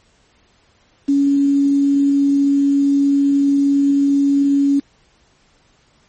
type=tone with quantisation; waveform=sine; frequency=280.3 Hz; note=C#4; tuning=19 cents sharp; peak=-11 dBFS; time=1.08-4.8 s; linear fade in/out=10 ms; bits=6; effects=pink hiss -56 dBFS RMS until 6.08 s + MP3 32 kbps